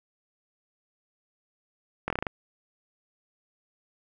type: slowing click train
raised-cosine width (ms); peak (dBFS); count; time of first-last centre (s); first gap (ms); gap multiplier
0.5; -13; 7; 2.08-2.268; 22; 1.14
effects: none